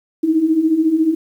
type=beating tone pair; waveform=sine; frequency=307.5 / 321.5 Hz; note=D#4 / E4; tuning=-20 / -43 cents; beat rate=14 Hz; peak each=-19 / -13 dBFS; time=0.23-1.15 s; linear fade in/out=10 ms; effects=8-bit